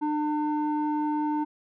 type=tone with low-pass filter; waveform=square; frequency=300.9 Hz; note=D4; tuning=42 cents sharp; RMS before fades=-27 dBFS; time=0.01-1.45 s; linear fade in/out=20 ms; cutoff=820 Hz; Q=2.9; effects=none